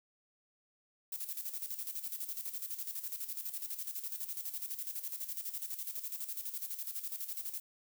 violet noise with tremolo, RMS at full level -39 dBFS, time 1.12-7.6 s, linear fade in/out 5 ms, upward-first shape square, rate 12 Hz, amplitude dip 65%, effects none

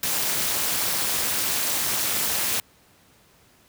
white noise with amplitude modulation, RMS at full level -21 dBFS, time 0.03-2.6 s, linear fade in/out 2 ms, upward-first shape sine, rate 247 Hz, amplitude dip 80%, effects pink hiss -57 dBFS RMS until 3.68 s + high-pass 60 Hz 12 dB/octave

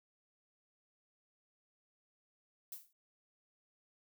violet noise with exponential decay, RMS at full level -42 dBFS, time 2.72-2.93 s, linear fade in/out 2 ms, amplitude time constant 45 ms, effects none

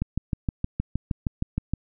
click train, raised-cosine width 5 ms, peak -12 dBFS, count 12, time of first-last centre 0.02-1.736 s, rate 6.41 Hz, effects none

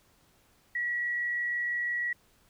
sine tone with amplitude modulation, 1926 Hz, B6, 44 cents flat, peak -27 dBFS, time 0.75-2.13 s, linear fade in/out 5 ms, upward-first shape sine, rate 126 Hz, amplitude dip 25%, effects pink hiss -65 dBFS RMS until 2.49 s

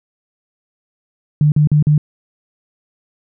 sine tone bursts, 149.7 Hz, D3, 33 cents sharp, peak -8 dBFS, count 4, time 1.41-1.979 s, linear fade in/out 2 ms, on 110 ms, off 43 ms, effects none

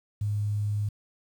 sine tone with quantisation, 103.83 Hz, G#2, in tune, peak -25 dBFS, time 0.21-0.89 s, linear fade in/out 5 ms, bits 9, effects none

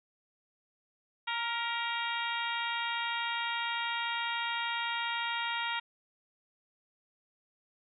harmonic tone with a mistuned harmonic, 466.2 Hz, A#4, in tune, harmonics 2 / 3 / 4 / 5 / 6 / 7 / 8, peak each -36 / -38 / -39 / -40 / -41 / -41 / -42 dBFS, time 1.27-5.8 s, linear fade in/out 10 ms, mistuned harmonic 4, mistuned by +32 cents, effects none

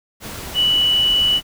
sine tone in noise, 2956 Hz, F#7, 2 cents flat, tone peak -13 dBFS, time 0.54-1.41 s, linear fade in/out 50 ms, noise pink, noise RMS -31 dBFS, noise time 0.2-1.43 s, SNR +15 dB, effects none

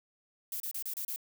violet noise bursts, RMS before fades -37 dBFS, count 6, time 0.52-1.161 s, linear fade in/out 2 ms, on 81 ms, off 31 ms, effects none

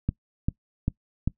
click train, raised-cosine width 5 ms, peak -11 dBFS, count 4, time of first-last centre 0.09-1.276 s, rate 2.53 Hz, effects noise-tail reverb RT60 0.1 s tail -22 dB re dry

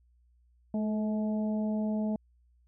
harmonic tone with a mistuned harmonic, 213.9 Hz, A3, 49 cents flat, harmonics 1 / 2 / 3 / 4, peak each -28 / -42 / -38 / -47 dBFS, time 0.74-2.16 s, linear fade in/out 2 ms, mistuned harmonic 2, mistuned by +32 cents, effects added 60 Hz sine -62 dBFS peak until 2.67 s

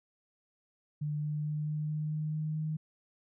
sine tone with pitch steps, 149.3 / 150.16 / 151.03 / 151.91 / 152.79 / 153.67 / 154.57 / 155.46 Hz, D3 / D3 / D3 / D#3 / D#3 / D#3 / D#3 / D#3, +29 / +39 / +49 / -41 / -31 / -21 / -11 / -1 cents, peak -31 dBFS, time 1.01-2.77 s, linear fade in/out 10 ms, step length 220 ms, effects none

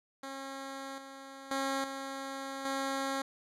10% pulse tone with level steps, 271.1 Hz, C#4, 38 cents flat, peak -32 / -38 / -23 / -30 / -24 dBFS, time 0.23-3.22 s, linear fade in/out 5 ms, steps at 0.98 / 1.51 / 1.84 / 2.65 s, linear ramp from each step 2 ms, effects low-pass 10000 Hz 12 dB/octave

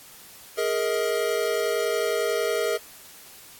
square chord, Ab suspended second, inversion none, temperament equal with one note detuned, 415.3 / 466.2 / 635 Hz, Ab4 / Bb4 / Eb5, 0 / 0 / +35 cents, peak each -28 / -27 / -29 dBFS, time 0.57-2.78 s, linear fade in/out 20 ms, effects white hiss -47 dBFS RMS until 3.59 s + AAC 64 kbps

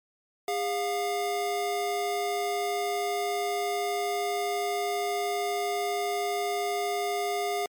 square tone pair together, 406.6 / 708.5 Hz, G#4 / F5, -37 / +25 cents, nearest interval minor seventh, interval 962 cents, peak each -31 / -30 dBFS, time 0.48-7.66 s, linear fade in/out 2 ms, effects MP3 96 kbps

